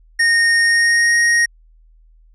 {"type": "tone with pitch glide", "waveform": "square", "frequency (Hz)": [1848, 1871.6], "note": ["A#6", "A#6"], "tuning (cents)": [-16, 6], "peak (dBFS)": -12, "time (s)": [0.19, 1.46], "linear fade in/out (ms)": 10, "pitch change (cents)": 22, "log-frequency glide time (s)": [0.62, 1.17], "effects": ["added 40 Hz sine -46 dBFS peak until 2.34 s", "resampled to 22050 Hz"]}